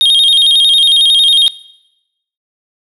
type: tone with vibrato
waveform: triangle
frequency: 3462 Hz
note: A7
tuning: 29 cents flat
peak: -4 dBFS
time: 0.01-1.48 s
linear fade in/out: 0 ms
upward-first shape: square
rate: 11 Hz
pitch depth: 120 cents each way
effects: noise-tail reverb RT60 0.9 s tail -20 dB re dry